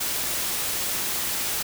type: noise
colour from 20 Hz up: white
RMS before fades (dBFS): -27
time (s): 0-1.63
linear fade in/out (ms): 10
effects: none